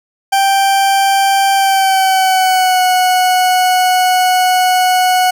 40% pulse tone with pitch glide, 784 to 735.7 Hz, G5 to F#5, 0 to -10 cents, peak -8 dBFS, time 0.32-5.31 s, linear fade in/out 10 ms, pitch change -110 cents, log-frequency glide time 1.54-2.82 s, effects none

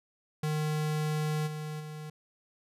square tone with level steps, 153 Hz, D#3, 29 cents flat, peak -29 / -36 / -40 dBFS, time 0.43-2.1 s, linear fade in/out 5 ms, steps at 1.46 / 1.79 s, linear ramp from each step 20 ms, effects resampled to 32000 Hz

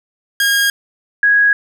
sawtooth / sine tone pair in turn, 1628 / 1657.4 Hz, G#6 / G#6, -35 / -4 cents, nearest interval unison, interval 31 cents, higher second, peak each -8 dBFS, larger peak neither, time 0.4-0.7 / 1.23-1.53 s, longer neither, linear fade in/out 2 ms, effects none

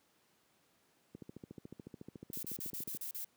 click train, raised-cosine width 3 ms, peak -32 dBFS, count 26, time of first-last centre 1.15-2.949 s, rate 13.9 Hz
violet noise bursts, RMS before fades -42 dBFS, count 7, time 2.33-3.246 s, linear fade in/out 2 ms, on 100 ms, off 36 ms
effects pink hiss -72 dBFS RMS until 3.36 s + high-pass 150 Hz 12 dB/octave

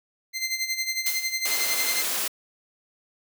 20% pulse tone with tremolo, 2079 Hz, C7, 12 cents flat, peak -18 dBFS, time 0.33-2.05 s, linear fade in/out 50 ms, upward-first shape sine, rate 11 Hz, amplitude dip 70%
blue noise with exponential decay, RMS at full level -25 dBFS, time 1.06-1.57 s, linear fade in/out 5 ms, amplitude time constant 110 ms
white noise, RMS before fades -27 dBFS, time 1.45-2.28 s, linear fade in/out 5 ms
effects high-pass 300 Hz 12 dB/octave

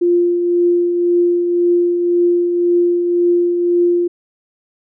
sine tone with tremolo, 349.2 Hz, F4, in tune, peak -9 dBFS, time 0.01-4.08 s, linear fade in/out 10 ms, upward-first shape triangle, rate 1.9 Hz, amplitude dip 45%, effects none

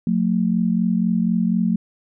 sine tone pair together, 180.54 / 224.6 Hz, F#3 / A3, -42 / +36 cents, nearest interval major third, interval 378 cents, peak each -19 dBFS, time 0.07-1.76 s, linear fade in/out 2 ms, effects none

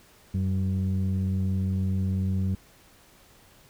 sine tone pair together, 92.6 / 190.41 Hz, F#2 / F#3, +2 / +50 cents, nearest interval octave, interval 1248 cents, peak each -23 / -26 dBFS, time 0.34-2.55 s, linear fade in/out 5 ms, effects tanh soft clip ceiling -20 dBFS + pink hiss -56 dBFS RMS until 3.69 s

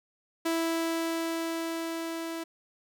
sawtooth tone with level ramp, 329.6 Hz, E4, in tune, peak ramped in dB -22 to -30 dBFS, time 0.45-2.44 s, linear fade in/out 10 ms, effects none

